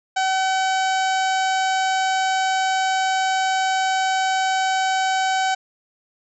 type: harmonic tone with a mistuned harmonic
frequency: 760 Hz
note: F#5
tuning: 46 cents sharp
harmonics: 1 / 2 / 3 / 4 / 5 / 6 / 7 / 8 / 9 / 10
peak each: -19 / -25 / -32 / -32 / -35 / -37 / -38 / -41 / -36 / -40 dBFS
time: 0.16-5.55 s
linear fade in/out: 10 ms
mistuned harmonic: 5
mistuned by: +15 cents
effects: none